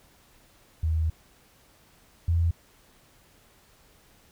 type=tone pair in turn; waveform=sine; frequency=79.8 / 84.2 Hz; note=D#2 / E2; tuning=+44 / +37 cents; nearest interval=minor second; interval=93 cents; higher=second; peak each=-22 / -20 dBFS; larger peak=second; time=0.83-1.1 / 2.28-2.51 s; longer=first; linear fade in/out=5 ms; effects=pink hiss -59 dBFS RMS until 4.31 s